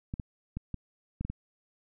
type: clicks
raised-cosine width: 5 ms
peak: -22 dBFS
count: 7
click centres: 0.139 / 0.198 / 0.57 / 0.743 / 1.21 / 1.25 / 1.3 s
effects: none